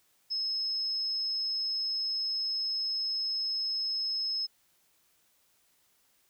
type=tone; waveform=sine; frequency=5180 Hz; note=E8; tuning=31 cents flat; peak=-29 dBFS; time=0.3-4.47 s; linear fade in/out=20 ms; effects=white hiss -69 dBFS RMS until 6.29 s